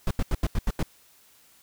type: noise bursts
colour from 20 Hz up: brown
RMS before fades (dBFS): -23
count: 7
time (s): 0.07-0.828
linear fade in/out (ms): 2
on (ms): 38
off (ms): 82
effects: white hiss -58 dBFS RMS until 1.62 s